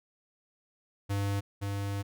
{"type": "tone pair in turn", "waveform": "square", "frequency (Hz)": [100, 100], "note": ["G2", "G2"], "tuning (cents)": [35, 35], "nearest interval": "unison", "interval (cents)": 0, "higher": "neither", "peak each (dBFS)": [-29, -32], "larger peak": "first", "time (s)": [[1.09, 1.41], [1.61, 2.03]], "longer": "second", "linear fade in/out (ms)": 20, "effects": []}